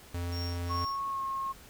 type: tone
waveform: square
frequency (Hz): 87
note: F2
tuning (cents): -6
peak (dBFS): -33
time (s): 0.14-0.85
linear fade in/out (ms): 5
type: tone with tremolo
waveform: triangle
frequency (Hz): 5530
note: F8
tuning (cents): -18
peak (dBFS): -37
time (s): 0.32-1.04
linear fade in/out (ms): 5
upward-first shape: sine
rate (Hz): 2.5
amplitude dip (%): 100
type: tone with pitch glide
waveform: sine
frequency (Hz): 1100 to 1079.9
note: C#6 to C#6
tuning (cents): -14 to -46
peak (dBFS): -31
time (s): 0.69-1.53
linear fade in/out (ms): 20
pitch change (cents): -32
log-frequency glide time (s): 1.05-1.23
effects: pink hiss -53 dBFS RMS until 1.69 s